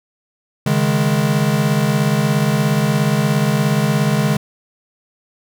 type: chord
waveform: square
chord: C# suspended second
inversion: none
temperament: equal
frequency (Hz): 138.59 / 155.56 / 207.7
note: C#3 / D#3 / G#3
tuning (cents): 0 / 0 / 0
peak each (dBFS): -19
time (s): 0.66-4.37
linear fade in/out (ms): 5
effects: none